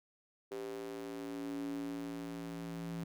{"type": "tone with high-pass filter sweep", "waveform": "square", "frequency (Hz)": 56.5, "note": "A1", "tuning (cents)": 47, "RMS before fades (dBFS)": -42, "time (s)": [0.51, 3.04], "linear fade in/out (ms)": 5, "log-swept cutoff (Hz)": [390, 190], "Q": 5.4, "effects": []}